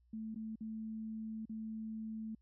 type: tone with dropouts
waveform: sine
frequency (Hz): 220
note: A3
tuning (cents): 0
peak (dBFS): -40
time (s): 0.13-2.35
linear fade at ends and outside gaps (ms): 5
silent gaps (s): 0.346-0.358 / 0.557-0.607 / 1.455-1.494
effects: added 60 Hz sine -67 dBFS peak until 2.41 s